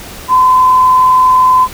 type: tone with frequency modulation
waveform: sine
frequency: 1020 Hz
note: C6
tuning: 44 cents flat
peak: -4 dBFS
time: 0.28-1.68 s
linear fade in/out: 50 ms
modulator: 32.4 Hz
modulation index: 0.29
effects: pink hiss -29 dBFS RMS until 1.73 s